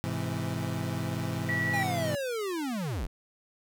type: chord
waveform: 30% pulse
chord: Ab augmented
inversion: none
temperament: equal with one note detuned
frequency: 103.83 / 128.57 / 164.81 Hz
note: Ab2 / C3 / E3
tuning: 0 / -30 / 0 cents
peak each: -32 dBFS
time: 0.04-2.15 s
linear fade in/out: 0 ms
type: tone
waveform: sine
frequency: 1940 Hz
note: B6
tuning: 31 cents flat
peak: -28 dBFS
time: 1.49-1.83 s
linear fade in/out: 0 ms
type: linear sweep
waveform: square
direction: down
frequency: 826 to 31.71 Hz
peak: -31 dBFS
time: 1.73-3.07 s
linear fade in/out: 10 ms
effects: none